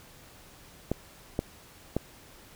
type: clicks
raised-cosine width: 2 ms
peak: -13 dBFS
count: 3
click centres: 0.916 / 1.391 / 1.966 s
effects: pink hiss -53 dBFS RMS until 2.55 s